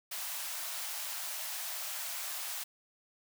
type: high-pass noise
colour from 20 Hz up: white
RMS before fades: -39 dBFS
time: 0.11-2.64 s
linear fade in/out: 10 ms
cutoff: 590 Hz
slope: 96 dB/octave
effects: none